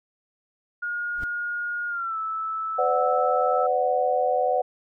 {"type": "tone with pitch glide", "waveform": "sine", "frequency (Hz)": [1430, 1311.3], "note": ["F6", "E6"], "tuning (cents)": [41, -9], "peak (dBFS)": -26, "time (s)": [0.82, 3.67], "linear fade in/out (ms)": 10, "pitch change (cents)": -150, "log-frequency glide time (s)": [1.88, 2.17]}
{"type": "noise with exponential growth", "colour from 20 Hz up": "brown", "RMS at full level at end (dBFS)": -28, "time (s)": [1.13, 1.24], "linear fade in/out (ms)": 1, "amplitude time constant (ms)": 22}
{"type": "chord", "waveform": "sine", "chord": "B minor", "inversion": "none", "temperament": "equal with one note detuned", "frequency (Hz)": [506.3, 587.3, 740], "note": ["B4", "D5", "F#5"], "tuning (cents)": [43, 0, 0], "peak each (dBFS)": [-24, -26, -23], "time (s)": [2.78, 4.62], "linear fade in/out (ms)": 10}
{"effects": []}